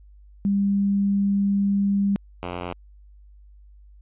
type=tone pair in turn; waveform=sine / 5% pulse; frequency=199.5 / 88.56 Hz; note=G3 / F2; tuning=+31 / +25 cents; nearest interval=octave + major second; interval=1406 cents; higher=first; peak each=-18 dBFS; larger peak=neither; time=0.45-2.16 / 2.43-2.73 s; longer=first; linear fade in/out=0 ms; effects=added 50 Hz sine -46 dBFS peak until 4.01 s + resampled to 8000 Hz